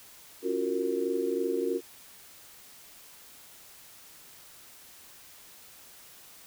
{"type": "chord", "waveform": "sine", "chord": "Gb major seventh", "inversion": "second", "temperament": "just", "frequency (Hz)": [277.5, 346.9, 370, 462.5], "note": ["Db4", "F4", "Gb4", "Bb4"], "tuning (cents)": [2, -12, 0, -14], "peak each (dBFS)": [-35, -33, -31, -31], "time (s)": [0.42, 1.81], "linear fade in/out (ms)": 50, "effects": ["white hiss -52 dBFS RMS until 6.46 s"]}